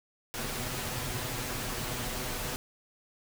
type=noise with comb filter; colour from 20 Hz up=pink; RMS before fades=-35 dBFS; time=0.34-2.56 s; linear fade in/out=0 ms; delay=8 ms; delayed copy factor=+0.6; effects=none